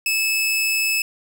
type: tone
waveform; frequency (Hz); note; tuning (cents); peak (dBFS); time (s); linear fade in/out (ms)
sawtooth; 2606; E7; -20; -15; 0.06-1.02; 2
effects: none